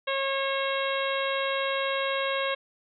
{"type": "harmonic tone", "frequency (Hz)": 544, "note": "C#5", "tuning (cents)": -33, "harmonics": [1, 2, 3, 4, 5, 6, 7], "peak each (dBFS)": [-29, -32, -34, -35, -36, -37, -37], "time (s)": [0.07, 2.55], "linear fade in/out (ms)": 10, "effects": []}